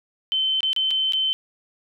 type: tone with dropouts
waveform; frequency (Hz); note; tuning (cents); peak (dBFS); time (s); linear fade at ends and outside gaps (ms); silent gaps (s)
sine; 3077; G7; -33; -19; 0.32-1.33; 0; 0.606-0.631 / 0.731-0.763 / 0.907-0.911 / 1.123-1.134
effects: none